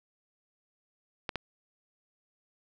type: clicks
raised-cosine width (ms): 0.3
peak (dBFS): -16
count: 2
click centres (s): 1.292 / 1.357
effects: none